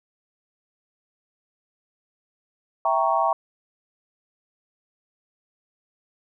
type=chord; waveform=sine; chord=E diminished seventh; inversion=none; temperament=equal; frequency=659.3 / 784 / 932.3 / 1108.7 Hz; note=E5 / G5 / Bb5 / Db6; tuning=0 / 0 / 0 / 0 cents; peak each=-24 dBFS; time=2.85-3.33 s; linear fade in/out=2 ms; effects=none